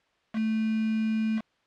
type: tone with quantisation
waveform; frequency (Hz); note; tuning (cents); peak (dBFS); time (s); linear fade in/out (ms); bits
sine; 220; A3; 0; -24; 0.33-1.42; 50; 6
effects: white hiss -68 dBFS RMS until 1.66 s + low-pass 3000 Hz 12 dB/octave